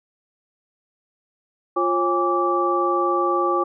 sine tone cluster, 350.9 / 543 / 819 / 1162 Hz, F4 / C#5 / G#5 / D6, +8 / -36 / -24 / -19 cents, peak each -22 / -26 / -26 / -21 dBFS, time 1.76-3.64 s, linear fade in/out 10 ms, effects none

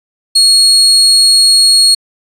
35% pulse tone, 4307 Hz, C8, 49 cents sharp, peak -3 dBFS, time 0.35-1.95 s, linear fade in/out 10 ms, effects resampled to 32000 Hz

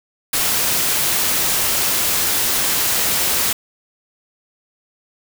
white noise, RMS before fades -18 dBFS, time 0.33-3.53 s, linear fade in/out 5 ms, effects none

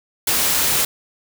white noise, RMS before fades -18 dBFS, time 0.27-0.85 s, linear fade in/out 5 ms, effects none

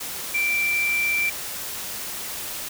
sine tone in noise, 2349 Hz, D7, in tune, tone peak -20 dBFS, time 0.34-1.3 s, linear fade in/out 10 ms, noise white, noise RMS -32 dBFS, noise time 0-2.69 s, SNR +9 dB, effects none

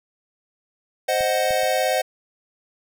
square chord, C diminished, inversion none, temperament equal, 523.3 / 622.3 / 740 Hz, C5 / Eb5 / Gb5, 0 / 0 / 0 cents, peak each -24 dBFS, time 1.08-2.02 s, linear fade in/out 10 ms
clicks, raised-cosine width 5 ms, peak -27 / -26 / -35 dBFS, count 3, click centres 1.208 / 1.508 / 1.633 s
effects none

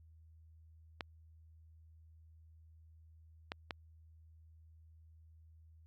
clicks, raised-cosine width 0.3 ms, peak -23 dBFS, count 3, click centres 1.008 / 3.519 / 3.708 s, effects added 80 Hz sine -58 dBFS peak until 5.86 s + Opus 48 kbps

